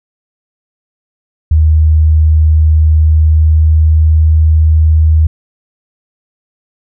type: tone with pitch glide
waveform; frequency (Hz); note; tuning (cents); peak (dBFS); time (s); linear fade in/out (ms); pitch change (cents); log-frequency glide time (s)
sine; 78 to 78.63; D#2 to D#2; +5 to +19; -4; 1.51-5.27; 5; +14; 2.99-4.18
effects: none